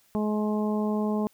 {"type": "harmonic tone", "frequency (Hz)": 211.9, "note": "G#3", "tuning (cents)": 35, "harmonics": [1, 2, 3, 4, 5], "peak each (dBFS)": [-25, -31, -35, -37, -39], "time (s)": [0.15, 1.27], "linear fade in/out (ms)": 0, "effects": ["white hiss -63 dBFS RMS until 1.33 s"]}